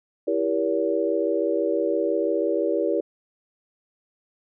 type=chord; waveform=sine; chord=E diminished seventh; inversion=none; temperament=just; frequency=329.6 / 395.6 / 474.7 / 569.6 Hz; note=E4 / G4 / Bb4 / Db5; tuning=0 / +16 / +31 / +47 cents; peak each=-26 dBFS; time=0.27-3.01 s; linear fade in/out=10 ms; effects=none